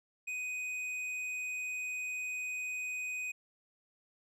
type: tone with hard clipping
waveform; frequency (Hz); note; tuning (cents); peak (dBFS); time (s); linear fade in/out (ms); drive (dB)
triangle; 2498; D#7; +6; -37; 0.27-3.32; 10; 10
effects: none